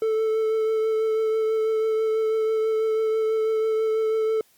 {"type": "tone with vibrato", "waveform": "triangle", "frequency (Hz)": 440, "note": "A4", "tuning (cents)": 0, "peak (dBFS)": -18, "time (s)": [0.02, 4.41], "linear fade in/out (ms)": 2, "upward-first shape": "triangle", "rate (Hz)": 6.1, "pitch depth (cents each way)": 17, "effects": ["white hiss -60 dBFS RMS until 4.57 s", "Opus 48 kbps"]}